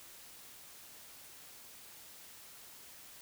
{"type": "silence", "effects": ["white hiss -54 dBFS RMS until 3.21 s"]}